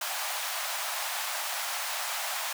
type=high-pass noise; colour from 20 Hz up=pink; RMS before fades=-33 dBFS; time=0.01-2.53 s; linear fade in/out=5 ms; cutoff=650 Hz; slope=48 dB/octave; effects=none